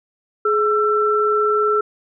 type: tone pair together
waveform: sine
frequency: 422 / 1338.6 Hz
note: G#4 / E6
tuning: +28 / +26 cents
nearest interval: octave + minor sixth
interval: 1998 cents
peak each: -17 dBFS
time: 0.45-1.81 s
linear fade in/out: 5 ms
effects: none